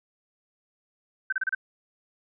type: tone bursts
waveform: sine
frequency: 1541 Hz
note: G6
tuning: 30 cents flat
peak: -23 dBFS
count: 5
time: 1.3-1.549 s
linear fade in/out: 5 ms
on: 25 ms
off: 31 ms
effects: none